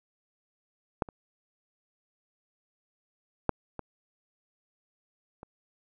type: clicks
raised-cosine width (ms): 1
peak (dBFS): -12 / -29 / -9 / -22 / -29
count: 5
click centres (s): 1.022 / 1.088 / 3.493 / 3.793 / 5.431
effects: none